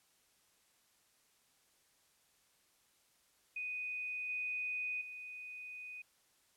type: tone with level steps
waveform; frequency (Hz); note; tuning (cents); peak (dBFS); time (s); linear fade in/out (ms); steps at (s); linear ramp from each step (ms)
sine; 2489; D#7; 0; -38 / -36 / -45; 3.56-6.02; 5; 4.29 / 5.01; 5
effects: white hiss -72 dBFS RMS until 6.56 s + low-pass 12000 Hz 12 dB/octave